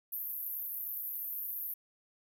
pink band-pass noise, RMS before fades -39 dBFS, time 0.12-1.74 s, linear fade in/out 5 ms, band 12000 to 15000 Hz, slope 96 dB/octave, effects none

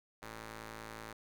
5% pulse ring-modulated tone, 110.4 Hz, A2, 6 cents sharp, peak -31 dBFS, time 0.22-1.13 s, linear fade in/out 5 ms, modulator 690 Hz, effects none

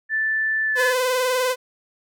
sine tone with pitch glide, 1760 to 1725.8 Hz, A6 to A6, 0 to -34 cents, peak -19 dBFS, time 0.09-0.94 s, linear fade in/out 50 ms, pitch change -34 cents, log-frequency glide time 0.64-0.83 s
sawtooth tone with vibrato, 507 Hz, B4, 45 cents sharp, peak -15 dBFS, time 0.75-1.56 s, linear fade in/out 50 ms, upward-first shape sine, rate 20 Hz, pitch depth 47 cents each way
effects none

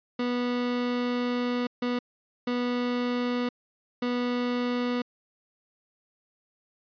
30% pulse tone bursts at uneven times, 244.9 Hz, B3, 14 cents flat, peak -23 dBFS, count 4, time 0.19-1.67 / 1.82-1.99 / 2.47-3.49 / 4.02-5.02 s, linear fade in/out 5 ms, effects resampled to 11025 Hz

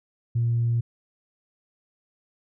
sine tone, 117.4 Hz, A#2, 13 cents sharp, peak -19 dBFS, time 0.35-0.81 s, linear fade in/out 10 ms, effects tanh soft clip ceiling -16 dBFS

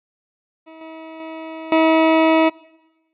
20% pulse tone with level steps, 321 Hz, E4, 46 cents flat, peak -34 / -29 / -25 / -7 dBFS, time 0.66-2.5 s, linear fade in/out 20 ms, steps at 0.81 / 1.2 / 1.72 s, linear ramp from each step 2 ms, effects noise-tail reverb RT60 1.0 s tail -21 dB re dry + resampled to 8000 Hz

